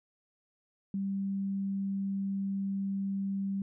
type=tone; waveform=sine; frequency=196 Hz; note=G3; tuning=in tune; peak=-30 dBFS; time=0.94-3.62 s; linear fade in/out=2 ms; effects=none